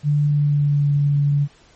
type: tone with pitch glide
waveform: sine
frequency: 146.83 to 143.73 Hz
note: D3 to D3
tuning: 0 to -37 cents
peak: -14 dBFS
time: 0.03-1.48 s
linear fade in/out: 50 ms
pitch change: -37 cents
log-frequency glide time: 0.27-0.91 s
effects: pink hiss -52 dBFS RMS until 1.75 s + MP3 32 kbps